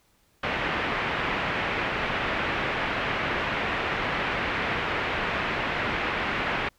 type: low-pass noise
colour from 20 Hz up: white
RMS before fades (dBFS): -28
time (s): 0.43-6.69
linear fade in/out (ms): 5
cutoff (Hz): 2500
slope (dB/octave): 24
effects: pink hiss -65 dBFS RMS until 6.78 s